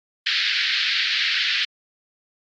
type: band-pass noise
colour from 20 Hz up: white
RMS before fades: -22 dBFS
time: 0.26-1.65 s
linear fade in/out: 5 ms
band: 1600 to 4500 Hz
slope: 48 dB/octave
effects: AAC 48 kbps